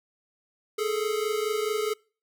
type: tone pair together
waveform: square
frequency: 419.9 / 444.5 Hz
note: G#4 / A4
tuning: +19 / +18 cents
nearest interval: minor second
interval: 99 cents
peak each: -28 / -30 dBFS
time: 0.78-1.94 s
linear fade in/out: 10 ms
effects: noise-tail reverb RT60 0.4 s tail -26 dB re dry

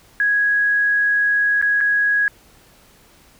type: tone with dropouts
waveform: sine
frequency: 1661 Hz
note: G#6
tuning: in tune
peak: -14 dBFS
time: 0.2-2.28 s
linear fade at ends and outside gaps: 1 ms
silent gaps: 1.615-1.625 / 1.806-1.81 s
effects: pink hiss -51 dBFS RMS until 3.39 s

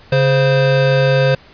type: tone pair together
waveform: square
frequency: 138.59 / 523.2 Hz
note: C#3 / C5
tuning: 0 / 0 cents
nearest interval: octave + major seventh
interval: 2300 cents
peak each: -14 dBFS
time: 0.12-1.35 s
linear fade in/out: 5 ms
effects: pink hiss -44 dBFS RMS until 1.53 s + resampled to 11025 Hz

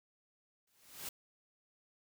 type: noise with exponential growth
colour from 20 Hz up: white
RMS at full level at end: -40 dBFS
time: 0.67-1.09 s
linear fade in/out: 5 ms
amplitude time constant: 91 ms
effects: none

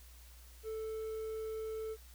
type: tone with quantisation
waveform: triangle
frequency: 440 Hz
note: A4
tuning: in tune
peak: -36 dBFS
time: 0.63-1.97 s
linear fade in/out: 50 ms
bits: 11
effects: added 60 Hz sine -54 dBFS peak until 2.14 s + white hiss -61 dBFS RMS until 2.14 s

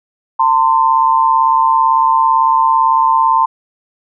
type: tone pair together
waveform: sine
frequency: 902 / 1039.9 Hz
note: A5 / C6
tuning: +43 / -11 cents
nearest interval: major second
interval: 246 cents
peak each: -11 dBFS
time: 0.39-3.46 s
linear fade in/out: 10 ms
effects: none

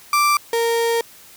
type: tone pair in turn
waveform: 35% pulse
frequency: 1174.7 / 463.4 Hz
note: D6 / A#4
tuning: 0 / -10 cents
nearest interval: octave + major third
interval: 1610 cents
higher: first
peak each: -12 / -15 dBFS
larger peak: first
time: 0.13-0.37 / 0.53-1.01 s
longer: second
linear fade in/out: 2 ms
effects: white hiss -45 dBFS RMS until 1.36 s

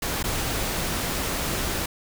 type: noise with dropouts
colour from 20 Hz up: pink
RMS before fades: -27 dBFS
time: 0.02-1.86 s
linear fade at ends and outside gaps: 5 ms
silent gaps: 0.228-0.239 s
effects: none

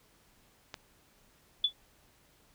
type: click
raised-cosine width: 0.2 ms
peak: -22 dBFS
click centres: 0.742 s
type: tone with exponential decay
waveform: sine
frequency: 3448 Hz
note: A7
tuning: 36 cents flat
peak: -20 dBFS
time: 1.64-1.73 s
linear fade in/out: 5 ms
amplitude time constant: 18 ms
effects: pink hiss -65 dBFS RMS until 2.54 s

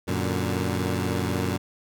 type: chord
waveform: 15% pulse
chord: Gb augmented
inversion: none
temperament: equal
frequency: 92.5 / 116.54 / 146.83 Hz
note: Gb2 / Bb2 / D3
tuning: 0 / 0 / 0 cents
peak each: -20 / -23 / -26 dBFS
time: 0.07-1.58 s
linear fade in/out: 20 ms
effects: none

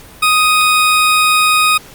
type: tone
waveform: 20% pulse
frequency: 1248 Hz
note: D#6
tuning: 5 cents sharp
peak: -4 dBFS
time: 0.22-1.78 s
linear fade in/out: 10 ms
effects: pink hiss -38 dBFS RMS until 1.94 s + Opus 48 kbps

